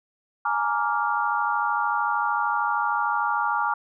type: chord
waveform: sine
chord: Bb dominant seventh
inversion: third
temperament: just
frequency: 839.1 / 932.3 / 1165.4 / 1398.5 Hz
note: Ab5 / Bb5 / D6 / F6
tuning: +18 / 0 / -14 / +2 cents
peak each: -27 dBFS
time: 0.45-3.74 s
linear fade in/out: 5 ms
effects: none